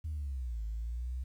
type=linear two-way sweep; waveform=sine; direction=down then up; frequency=80.3 to 52.9 to 64.6 Hz; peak=-33 dBFS; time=0.04-1.24 s; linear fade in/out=10 ms; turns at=0.64 s; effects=tanh soft clip ceiling -31 dBFS + 11-bit